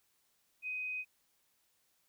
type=tone; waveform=sine; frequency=2508 Hz; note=D#7; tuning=13 cents sharp; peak=-36 dBFS; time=0.62-1.05 s; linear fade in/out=50 ms; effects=white hiss -75 dBFS RMS until 2.08 s